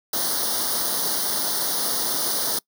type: noise with comb filter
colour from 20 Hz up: white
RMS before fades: -24 dBFS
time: 0.13-2.59 s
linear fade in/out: 5 ms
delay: 0.2 ms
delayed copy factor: +0.95
effects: noise-tail reverb RT60 0.1 s tail -24 dB re dry + high-pass 200 Hz 12 dB/octave